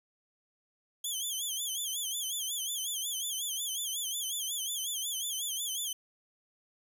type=tone with vibrato; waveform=15% pulse; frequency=3269 Hz; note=G#7; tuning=28 cents flat; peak=-26 dBFS; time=1.04-5.93 s; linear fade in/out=5 ms; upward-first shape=sine; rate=5.5 Hz; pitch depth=130 cents each way; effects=none